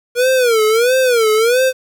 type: tone with vibrato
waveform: square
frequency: 473.9 Hz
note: A#4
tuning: 28 cents sharp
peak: -11 dBFS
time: 0.15-1.73 s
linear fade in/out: 50 ms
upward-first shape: sine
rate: 1.5 Hz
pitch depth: 170 cents each way
effects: 8-bit